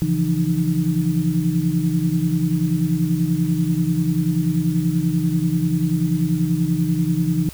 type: tone cluster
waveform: sine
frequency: 136.9 / 165.4 / 175.7 / 307.8 Hz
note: C#3 / E3 / F3 / D#4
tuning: -21 / +6 / +11 / -19 cents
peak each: -26 / -19 / -23 / -24 dBFS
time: 0.02-7.49 s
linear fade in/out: 0 ms
effects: added 60 Hz sine -41 dBFS peak until 7.53 s + white hiss -41 dBFS RMS until 7.53 s